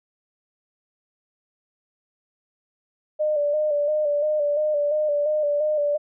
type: tone with vibrato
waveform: sine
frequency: 596 Hz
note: D5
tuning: 25 cents sharp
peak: -19 dBFS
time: 3.19-5.98 s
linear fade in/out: 20 ms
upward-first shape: square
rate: 2.9 Hz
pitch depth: 39 cents each way
effects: none